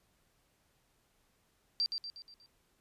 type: tone with echo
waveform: sine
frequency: 4699 Hz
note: D8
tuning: in tune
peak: -28 dBFS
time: 1.8-1.86 s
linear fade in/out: 0 ms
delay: 120 ms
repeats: 5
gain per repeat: -6 dB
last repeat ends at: 2.46 s
effects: pink hiss -73 dBFS RMS until 2.8 s + resampled to 32000 Hz